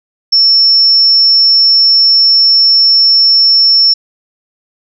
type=tone; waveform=sine; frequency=5400 Hz; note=E8; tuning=41 cents sharp; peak=-4 dBFS; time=0.32-3.94 s; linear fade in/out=10 ms; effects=none